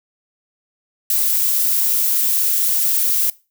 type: noise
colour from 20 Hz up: violet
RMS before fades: -17 dBFS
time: 1.1-3.3 s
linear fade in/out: 2 ms
effects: noise-tail reverb RT60 0.3 s tail -21 dB re dry